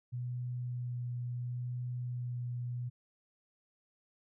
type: tone with vibrato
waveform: sine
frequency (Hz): 122.8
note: B2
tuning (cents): -9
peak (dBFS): -35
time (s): 0.12-2.9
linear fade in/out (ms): 20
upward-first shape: sine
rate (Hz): 0.72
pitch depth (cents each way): 11
effects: none